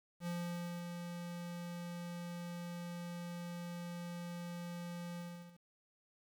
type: tone with ADSR envelope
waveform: square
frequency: 173.5 Hz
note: F3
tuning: 11 cents flat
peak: -38 dBFS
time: 0.2-5.6 s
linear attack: 70 ms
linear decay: 560 ms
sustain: -5 dB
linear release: 430 ms
effects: 11-bit